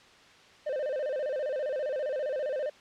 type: tone with vibrato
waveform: triangle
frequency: 560 Hz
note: C#5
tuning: 18 cents sharp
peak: -27 dBFS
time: 0.66-2.7 s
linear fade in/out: 10 ms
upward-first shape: square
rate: 15 Hz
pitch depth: 130 cents each way
effects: white hiss -55 dBFS RMS until 2.8 s + low-pass 4000 Hz 12 dB/octave